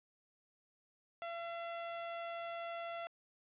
sawtooth tone, 678 Hz, E5, 49 cents sharp, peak -37 dBFS, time 1.22-3.07 s, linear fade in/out 0 ms, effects resampled to 8000 Hz + 11-bit

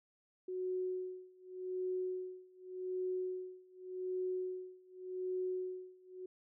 sine tone with tremolo, 368.8 Hz, F#4, 6 cents flat, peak -34 dBFS, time 0.48-6.26 s, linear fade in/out 5 ms, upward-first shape sine, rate 0.86 Hz, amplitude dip 95%, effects none

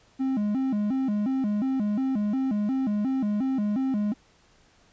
triangle tone with vibrato, 234.7 Hz, A#3, 12 cents sharp, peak -21 dBFS, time 0.19-4.14 s, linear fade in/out 20 ms, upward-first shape square, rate 2.8 Hz, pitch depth 210 cents each way, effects pink hiss -60 dBFS RMS until 4.92 s + resampled to 16000 Hz

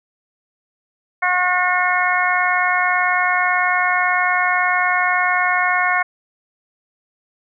harmonic tone, 361.8 Hz, F#4, 39 cents flat, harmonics 2 / 3 / 4 / 5 / 6, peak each -21 / -21 / -21 / -21 / -21 dBFS, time 1.22-6.03 s, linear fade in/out 10 ms, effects none

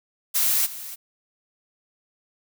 blue noise with echo, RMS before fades -21 dBFS, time 0.34-0.67 s, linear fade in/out 20 ms, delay 290 ms, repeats 1, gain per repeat -15 dB, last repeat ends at 0.96 s, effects none

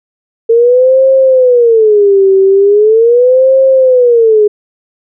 sine tone with vibrato, 452.7 Hz, A4, 49 cents sharp, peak -3 dBFS, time 0.49-4.48 s, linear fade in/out 10 ms, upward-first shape sine, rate 0.4 Hz, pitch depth 280 cents each way, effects none

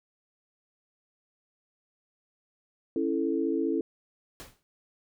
sine chord, A major, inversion first, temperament just, 275 / 330 / 440 Hz, C#4 / E4 / A4, -14 / +2 / 0 cents, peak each -30 / -28 / -31 dBFS, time 2.96-3.81 s, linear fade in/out 2 ms
pink noise with exponential decay, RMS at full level -40 dBFS, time 4.4-4.63 s, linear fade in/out 0 ms, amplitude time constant 49 ms
effects none

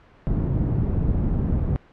white low-pass noise, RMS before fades -22 dBFS, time 0.27-1.76 s, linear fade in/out 0 ms, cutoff 140 Hz, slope 12 dB/octave, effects pink hiss -52 dBFS RMS until 1.92 s + low-pass 2000 Hz 12 dB/octave

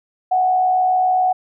sine tone with frequency modulation, 740 Hz, F#5, in tune, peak -13 dBFS, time 0.31-1.33 s, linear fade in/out 10 ms, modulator 67.3 Hz, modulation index 0.29, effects none

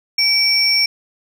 sine tone pair together, 2300 / 5470 Hz, D7 / F8, -37 / -37 cents, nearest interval octave + minor third, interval 1500 cents, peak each -16 / -12 dBFS, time 0.18-0.86 s, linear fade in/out 5 ms, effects tanh soft clip ceiling -8 dBFS + 8-bit

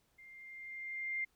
sine tone with level ramp, 2104 Hz, C7, 9 cents sharp, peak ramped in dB -54 to -33 dBFS, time 0.18-1.25 s, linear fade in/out 10 ms, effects pink hiss -75 dBFS RMS until 1.35 s

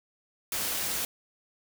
white noise, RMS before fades -31 dBFS, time 0.52-1.05 s, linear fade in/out 2 ms, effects none

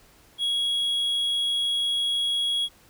triangle tone, 3322 Hz, G#7, in tune, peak -21 dBFS, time 0.38-2.69 s, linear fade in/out 50 ms, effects pink hiss -56 dBFS RMS until 2.89 s

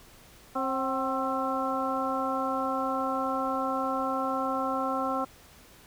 harmonic tone with a mistuned harmonic, 266.1 Hz, C4, 29 cents sharp, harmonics 1 / 2 / 3 / 4 / 5, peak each -33 / -33 / -33 / -33 / -33 dBFS, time 0.55-5.25 s, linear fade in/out 10 ms, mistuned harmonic 3, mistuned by -62 cents, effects pink hiss -54 dBFS RMS until 5.86 s

